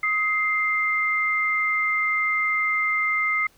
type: tone pair together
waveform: sine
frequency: 1260.9 / 2093 Hz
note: D#6 / C7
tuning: +23 / 0 cents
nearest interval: major sixth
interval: 877 cents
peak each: -26 / -21 dBFS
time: 0.03-3.47 s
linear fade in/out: 5 ms
effects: pink hiss -58 dBFS RMS until 3.57 s